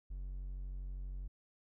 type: tone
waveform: triangle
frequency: 46.25 Hz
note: F#1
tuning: in tune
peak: -38 dBFS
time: 0.1-1.28 s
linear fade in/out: 10 ms
effects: none